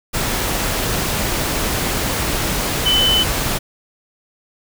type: tone in noise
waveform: sine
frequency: 3023 Hz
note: F#7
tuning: 36 cents sharp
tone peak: -13 dBFS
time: 2.85-3.24 s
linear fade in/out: 20 ms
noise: pink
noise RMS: -20 dBFS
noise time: 0.13-3.59 s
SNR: +4 dB
effects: none